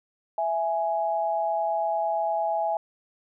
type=tone pair together; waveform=sine; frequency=661.7 / 833 Hz; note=E5 / G#5; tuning=+6 / +5 cents; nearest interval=major third; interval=399 cents; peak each=-26 dBFS; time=0.38-2.77 s; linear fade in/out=2 ms; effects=none